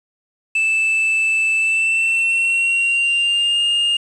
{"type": "tone with pitch glide", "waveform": "triangle", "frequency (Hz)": [2637, 2826], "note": ["E7", "F7"], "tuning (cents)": [0, 20], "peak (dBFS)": -13, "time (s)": [0.55, 3.97], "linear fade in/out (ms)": 5, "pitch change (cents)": 120, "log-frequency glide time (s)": [1.57, 3.6], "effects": ["resampled to 24000 Hz", "7-bit"]}